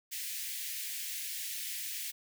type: high-pass noise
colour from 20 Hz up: white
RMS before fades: -39 dBFS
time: 0.11-2.12 s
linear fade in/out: 20 ms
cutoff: 1800 Hz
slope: 48 dB/octave
effects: none